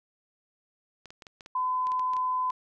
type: clicks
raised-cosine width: 0.2 ms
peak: -28 dBFS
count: 12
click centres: 1.057 / 1.105 / 1.222 / 1.268 / 1.408 / 1.461 / 1.87 / 1.919 / 1.995 / 2.135 / 2.167 / 2.502 s
type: tone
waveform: sine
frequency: 1014 Hz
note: B5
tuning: 45 cents sharp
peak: -25 dBFS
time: 1.55-2.51 s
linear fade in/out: 5 ms
effects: none